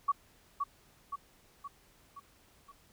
sine tone with echo, 1129 Hz, C#6, 31 cents sharp, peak -24 dBFS, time 0.08-0.12 s, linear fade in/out 10 ms, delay 520 ms, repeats 5, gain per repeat -5 dB, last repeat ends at 2.72 s, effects pink hiss -64 dBFS RMS until 2.92 s

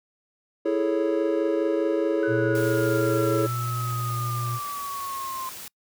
triangle chord, A major seventh, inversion second, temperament equal, 329.6 / 415.3 / 440 / 554.4 Hz, E4 / G#4 / A4 / C#5, 0 / 0 / 0 / 0 cents, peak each -23 / -25 / -27 / -25 dBFS, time 0.65-3.47 s, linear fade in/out 10 ms
sine linear sweep, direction down, 1500 to 1041 Hz, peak -30 dBFS, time 2.23-5.49 s, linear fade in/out 0 ms
triangle tone, 119.3 Hz, A#2, 41 cents sharp, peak -25 dBFS, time 2.27-4.6 s, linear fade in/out 50 ms
white noise, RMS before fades -39 dBFS, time 2.55-5.68 s, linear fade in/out 2 ms
effects noise-tail reverb RT60 0.1 s tail -26 dB re dry

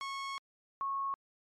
sawtooth / sine tone pair in turn, 1097 / 1097 Hz, C#6 / C#6, -18 / -18 cents, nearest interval unison, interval 0 cents, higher neither, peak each -33 / -32 dBFS, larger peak second, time 0.01-0.38 / 0.81-1.14 s, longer first, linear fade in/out 0 ms, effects low-pass 6000 Hz 12 dB/octave + MP3 64 kbps

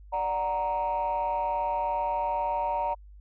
sine chord, D augmented, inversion none, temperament equal, 587.3 / 740 / 932.3 Hz, D5 / F#5 / A#5, 0 / 0 / 0 cents, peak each -31 / -31 / -26 dBFS, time 0.12-2.95 s, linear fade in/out 20 ms, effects tanh soft clip ceiling -21 dBFS + added 50 Hz sine -46 dBFS peak until 3.2 s

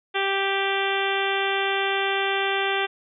harmonic tone with a mistuned harmonic, 392 Hz, G4, in tune, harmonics 1 / 2 / 3 / 4 / 5 / 6 / 7 / 8 / 9, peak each -27 / -28 / -32 / -29 / -31 / -32 / -32 / -33 / -34 dBFS, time 0.14-2.87 s, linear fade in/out 20 ms, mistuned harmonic 9, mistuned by -19 cents, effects none

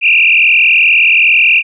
sine tone with frequency modulation, 2567 Hz, E7, 47 cents flat, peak -5 dBFS, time 0.01-1.63 s, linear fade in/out 50 ms, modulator 41.2 Hz, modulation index 5.1, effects none

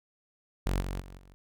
sawtooth tone with level steps, 46.25 Hz, F#1, in tune, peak -23 / -29 / -41 / -49 dBFS, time 0.66-1.34 s, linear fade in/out 0 ms, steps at 0.81 / 1 / 1.18 s, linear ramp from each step 2 ms, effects none

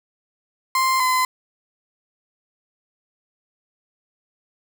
35% pulse tone pair in turn, 1046.5 / 1022 Hz, C6 / C6, 0 / -41 cents, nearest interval unison, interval 41 cents, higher first, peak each -15 dBFS, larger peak neither, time 0.75-1 / 1-1.25 s, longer neither, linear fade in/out 2 ms, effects none

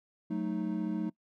triangle chord, D# diminished, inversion first, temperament equal, 185 / 220 / 311.1 Hz, F#3 / A3 / D#4, 0 / 0 / 0 cents, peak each -33 dBFS, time 0.3-1.1 s, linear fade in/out 10 ms, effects noise-tail reverb RT60 0.1 s tail -23 dB re dry

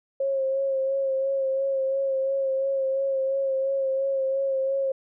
sine tone with vibrato, 539 Hz, C#5, 49 cents flat, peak -22 dBFS, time 0.2-4.92 s, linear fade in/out 5 ms, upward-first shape sine, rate 2.9 Hz, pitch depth 26 cents each way, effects none

